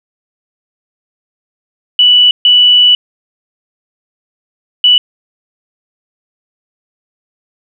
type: tone bursts at uneven times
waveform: sine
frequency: 2960 Hz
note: F#7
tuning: in tune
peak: -3 dBFS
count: 3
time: 1.99-2.31 / 2.45-2.95 / 4.84-4.98 s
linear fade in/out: 2 ms
effects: none

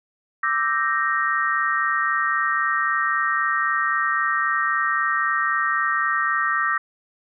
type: chord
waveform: sine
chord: E half-diminished seventh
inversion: third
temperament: equal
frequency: 1174.7 / 1318.5 / 1568 / 1864.7 Hz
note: D6 / E6 / G6 / Bb6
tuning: 0 / 0 / 0 / 0 cents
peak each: -24 / -25 / -27 / -23 dBFS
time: 0.43-6.78 s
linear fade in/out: 5 ms
effects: none

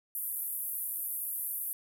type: band-pass noise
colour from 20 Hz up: pink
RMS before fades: -36 dBFS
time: 0.15-1.73 s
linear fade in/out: 0 ms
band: 11000 to 14000 Hz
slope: 48 dB/octave
effects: none

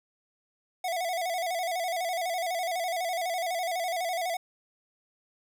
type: tone with vibrato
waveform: square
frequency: 702 Hz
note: F5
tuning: 9 cents sharp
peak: -29 dBFS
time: 0.84-4.37 s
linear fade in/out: 5 ms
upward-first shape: square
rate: 12 Hz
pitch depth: 82 cents each way
effects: none

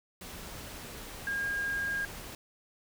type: tone in noise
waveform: sine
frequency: 1621 Hz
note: G#6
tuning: 42 cents flat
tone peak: -30 dBFS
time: 1.27-2.05 s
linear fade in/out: 2 ms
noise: pink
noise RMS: -44 dBFS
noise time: 0.21-2.35 s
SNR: +11 dB
effects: none

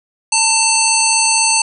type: harmonic tone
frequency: 892 Hz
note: A5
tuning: 23 cents sharp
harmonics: 1 / 3 / 5 / 7 / 9 / 10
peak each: -18 / -18 / -18 / -18 / -18 / -18 dBFS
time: 0.32-1.62 s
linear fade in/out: 5 ms
effects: none

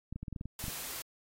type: clicks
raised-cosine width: 5 ms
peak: -27 dBFS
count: 10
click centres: 0.126 / 0.16 / 0.23 / 0.282 / 0.327 / 0.362 / 0.411 / 0.456 / 0.641 / 0.682 s
type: noise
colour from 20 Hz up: white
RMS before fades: -41 dBFS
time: 0.59-1.02 s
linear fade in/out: 2 ms
effects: AAC 48 kbps

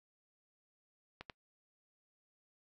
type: clicks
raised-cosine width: 0.3 ms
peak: -29 dBFS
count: 2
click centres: 1.21 / 1.298 s
effects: noise-tail reverb RT60 0.1 s tail -24 dB re dry

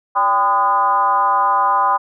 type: tone with frequency modulation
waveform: sine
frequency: 1012 Hz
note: B5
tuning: 42 cents sharp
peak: -12 dBFS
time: 0.15-1.98 s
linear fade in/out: 20 ms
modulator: 220 Hz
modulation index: 1.1
effects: none

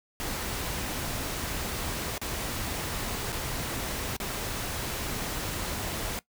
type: noise with dropouts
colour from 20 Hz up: pink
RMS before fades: -33 dBFS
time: 0.2-6.19 s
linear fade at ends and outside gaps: 0 ms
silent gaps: 2.179-2.215 / 3.321-3.327 / 4.166-4.201 s
effects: noise-tail reverb RT60 0.1 s tail -19 dB re dry

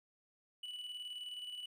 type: tone with tremolo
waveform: triangle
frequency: 2960 Hz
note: F#7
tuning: in tune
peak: -40 dBFS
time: 0.63-1.66 s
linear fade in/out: 5 ms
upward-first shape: square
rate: 19 Hz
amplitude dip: 40%
effects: none

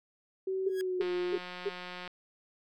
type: tone with pitch glide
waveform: sine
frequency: 380 to 356.6 Hz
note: F#4 to F4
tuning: +46 to +36 cents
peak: -30 dBFS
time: 0.47-1.38 s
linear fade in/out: 5 ms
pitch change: -110 cents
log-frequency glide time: 0.71-1.11 s
type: tone bursts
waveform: sine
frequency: 400 Hz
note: G4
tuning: 35 cents sharp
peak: -28 dBFS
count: 4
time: 0.66-1.694 s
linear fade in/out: 10 ms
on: 41 ms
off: 290 ms
type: tone with exponential growth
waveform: sawtooth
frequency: 1651 Hz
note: G#6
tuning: 11 cents flat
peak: -34 dBFS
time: 0.67-0.81 s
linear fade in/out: 0 ms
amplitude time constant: 30 ms
type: click train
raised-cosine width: 0.3 ms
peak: -26 dBFS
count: 193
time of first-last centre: 1.01-2.077 s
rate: 180 Hz
effects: none

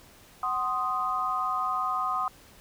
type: chord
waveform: sine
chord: C diminished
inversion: second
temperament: equal with one note detuned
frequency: 748.2 / 1046.5 / 1244.5 Hz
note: Gb5 / C6 / Eb6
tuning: +19 / 0 / 0 cents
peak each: -33 / -31 / -28 dBFS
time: 0.43-2.28 s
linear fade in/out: 2 ms
effects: pink hiss -54 dBFS RMS until 2.6 s

